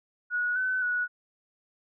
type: tone with pitch steps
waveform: sine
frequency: 1459 / 1514 / 1466 Hz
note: F#6 / F#6 / F#6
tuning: -25 / +39 / -16 cents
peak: -25 dBFS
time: 0.3-1.08 s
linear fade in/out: 50 ms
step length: 260 ms
effects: none